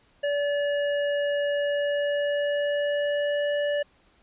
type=tone with pitch glide; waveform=square; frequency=576 to 582 Hz; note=D5 to D5; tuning=-34 to -16 cents; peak=-24 dBFS; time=0.23-3.83 s; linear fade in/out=10 ms; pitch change=+18 cents; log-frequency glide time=1.51-3.55 s; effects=pink hiss -62 dBFS RMS until 4.22 s + resampled to 8000 Hz